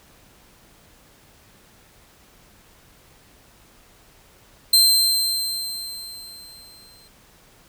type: tone with exponential decay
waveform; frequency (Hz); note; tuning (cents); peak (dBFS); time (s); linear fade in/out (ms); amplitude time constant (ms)
sawtooth; 4128; C8; -24; -8; 4.73-7.08; 5; 510
effects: pink hiss -53 dBFS RMS until 7.68 s